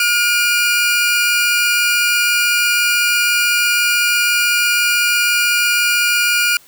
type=tone pair together; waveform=sawtooth; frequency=1428 / 2402 Hz; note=F6 / D7; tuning=+38 / +38 cents; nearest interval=major sixth; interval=900 cents; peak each=-12 dBFS; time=0-6.57 s; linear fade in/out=2 ms; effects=white hiss -47 dBFS RMS until 6.67 s